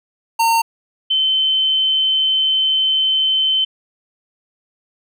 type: tone pair in turn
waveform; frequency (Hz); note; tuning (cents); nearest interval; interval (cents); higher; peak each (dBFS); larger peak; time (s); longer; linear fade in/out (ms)
square / sine; 914 / 3074; A#5 / G7; -34 / -35; octave + major sixth; 2099; second; -13 / -13; neither; 0.39-0.62 / 1.1-3.65; second; 10
effects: none